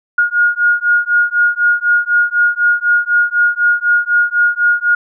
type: beating tone pair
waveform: sine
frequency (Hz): 1430 / 1434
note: F6 / F6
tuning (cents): +41 / +45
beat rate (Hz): 4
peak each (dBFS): -13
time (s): 0.18-4.95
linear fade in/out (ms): 5
effects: none